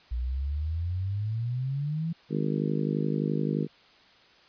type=exponential sweep; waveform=sine; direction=up; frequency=58.27 to 168.8 Hz; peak=-27 dBFS; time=0.11-2.13 s; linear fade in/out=10 ms
type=harmonic tone; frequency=51.6 Hz; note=G#1; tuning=10 cents flat; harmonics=3 / 4 / 5 / 6 / 7 / 8 / 9; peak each=-29 / -31 / -33 / -35 / -36 / -37 / -38 dBFS; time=2.29-3.68 s; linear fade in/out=50 ms
effects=white hiss -57 dBFS RMS until 4.48 s + resampled to 11025 Hz